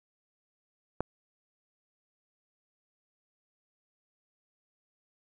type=click; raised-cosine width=1 ms; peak=-15 dBFS; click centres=1.006 s; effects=none